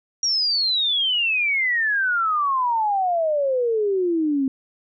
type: exponential sweep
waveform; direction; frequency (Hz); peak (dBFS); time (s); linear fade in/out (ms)
sine; down; 5720 to 261.6; -18; 0.23-4.48; 2
effects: none